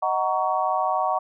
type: chord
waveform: sine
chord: D# minor seventh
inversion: none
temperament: just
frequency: 622.3 / 746.7 / 933.4 / 1120.1 Hz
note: D#5 / F#5 / A#5 / C#6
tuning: 0 / +16 / +2 / +18 cents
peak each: -28 / -24 / -27 / -26 dBFS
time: 0.02-1.19 s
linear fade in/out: 10 ms
effects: none